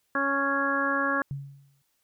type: harmonic tone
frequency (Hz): 277.2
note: C#4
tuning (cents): 0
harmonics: 1 / 2 / 3 / 4 / 5 / 6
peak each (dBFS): -31 / -32 / -39 / -29 / -31 / -28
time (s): 0.15-1.22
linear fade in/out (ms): 2
type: tone with exponential decay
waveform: sine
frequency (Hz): 139.3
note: C#3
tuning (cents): +9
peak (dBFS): -28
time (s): 1.31-1.82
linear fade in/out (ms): 0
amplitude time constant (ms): 110
effects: white hiss -73 dBFS RMS until 2.03 s